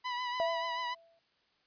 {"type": "tone with vibrato", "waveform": "sawtooth", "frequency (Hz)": 987.8, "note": "B5", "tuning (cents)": 0, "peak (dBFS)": -30, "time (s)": [0.04, 0.95], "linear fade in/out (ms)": 20, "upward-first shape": "triangle", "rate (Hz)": 6.9, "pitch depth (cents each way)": 43}
{"type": "tone with exponential decay", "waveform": "sine", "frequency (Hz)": 667, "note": "E5", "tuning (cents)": 20, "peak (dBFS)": -27, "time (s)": [0.4, 1.19], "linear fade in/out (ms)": 0, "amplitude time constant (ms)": 170}
{"effects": ["white hiss -72 dBFS RMS until 1.66 s", "resampled to 11025 Hz"]}